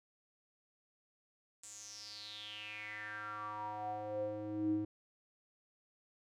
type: tone with band-pass filter sweep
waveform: square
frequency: 105.6 Hz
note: G#2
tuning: 29 cents sharp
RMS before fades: -42 dBFS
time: 1.63-4.85 s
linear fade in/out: 5 ms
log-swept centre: 7800 to 270 Hz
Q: 7.2
effects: none